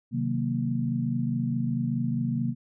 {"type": "chord", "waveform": "sine", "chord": "C half-diminished seventh", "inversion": "none", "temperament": "equal", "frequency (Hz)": [130.81, 155.56, 185, 233.1], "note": ["C3", "Eb3", "Gb3", "Bb3"], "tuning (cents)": [0, 0, 0, 0], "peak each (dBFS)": [-29, -33, -34, -28], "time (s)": [0.11, 2.55], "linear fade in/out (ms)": 50, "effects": []}